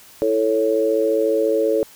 sine chord, A major, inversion second, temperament equal, 329.6 / 440 / 554.4 Hz, E4 / A4 / C#5, 0 / 0 / 0 cents, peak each -23 / -18 / -20 dBFS, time 0.22-1.83 s, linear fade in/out 0 ms, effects white hiss -46 dBFS RMS until 1.95 s

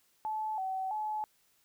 sine tone with pitch steps, 866 / 760 / 856 Hz, A5 / F#5 / A5, -28 / +46 / -48 cents, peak -32 dBFS, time 0.25-1.24 s, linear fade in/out 0 ms, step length 330 ms, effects white hiss -70 dBFS RMS until 1.64 s

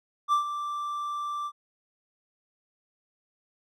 triangle tone with ADSR envelope, 1174.7 Hz, D6, in tune, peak -17 dBFS, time 0.28-1.52 s, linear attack 45 ms, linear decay 110 ms, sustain -11 dB, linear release 59 ms, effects none

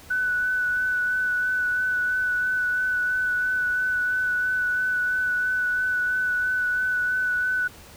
sine tone with vibrato, 1491 Hz, F#6, 13 cents sharp, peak -21 dBFS, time 0.1-7.68 s, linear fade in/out 10 ms, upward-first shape sine, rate 3 Hz, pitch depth 17 cents each way, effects added 75 Hz sine -54 dBFS peak until 7.96 s + pink hiss -47 dBFS RMS until 7.96 s

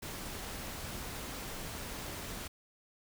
pink noise, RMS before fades -42 dBFS, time 0.02-2.48 s, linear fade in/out 10 ms, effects none

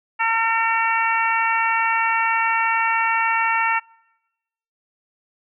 harmonic tone, 453.7 Hz, A#4, 47 cents flat, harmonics 2 / 3 / 4 / 5 / 6, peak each -21 / -23 / -24 / -25 / -26 dBFS, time 0.19-3.8 s, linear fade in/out 20 ms, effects noise-tail reverb RT60 1.0 s tail -26 dB re dry

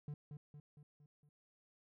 triangle tone with echo, 147.1 Hz, D3, 3 cents sharp, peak -40 dBFS, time 0.08-0.14 s, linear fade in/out 2 ms, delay 230 ms, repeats 5, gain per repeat -5 dB, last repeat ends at 1.29 s, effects none

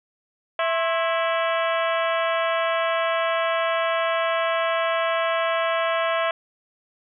harmonic tone with a mistuned harmonic, 330 Hz, E4, 2 cents sharp, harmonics 2 / 3 / 4 / 5 / 6 / 7 / 8 / 9 / 10, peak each -23 / -27 / -29 / -31 / -33 / -34 / -35 / -36 / -37 dBFS, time 0.59-6.31 s, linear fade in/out 2 ms, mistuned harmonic 3, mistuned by +130 cents, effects none

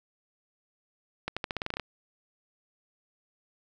accelerating click train, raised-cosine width 0.3 ms, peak -15 dBFS, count 11, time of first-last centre 1.28-1.797 s, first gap 86 ms, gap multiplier 0.88, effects none

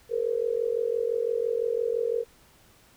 sine tone with amplitude modulation, 466.2 Hz, A#4, in tune, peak -20 dBFS, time 0.09-2.25 s, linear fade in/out 50 ms, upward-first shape sine, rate 45.9 Hz, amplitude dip 90%, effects pink hiss -58 dBFS RMS until 2.96 s

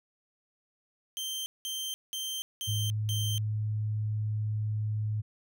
sawtooth tone bursts, 3136 Hz, G7, in tune, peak -30 dBFS, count 5, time 1.17-3.38 s, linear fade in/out 0 ms, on 290 ms, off 190 ms
sine tone, 107 Hz, A2, 48 cents flat, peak -28 dBFS, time 2.67-5.22 s, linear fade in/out 20 ms
effects none

